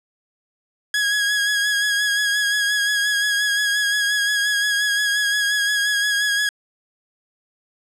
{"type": "tone with vibrato", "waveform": "sawtooth", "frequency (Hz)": 1661.2, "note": "G#6", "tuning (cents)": 0, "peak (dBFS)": -14, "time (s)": [0.94, 6.49], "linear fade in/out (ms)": 2, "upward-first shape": "sine", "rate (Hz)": 5.7, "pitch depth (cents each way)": 30, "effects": ["low-pass 10000 Hz 12 dB/octave"]}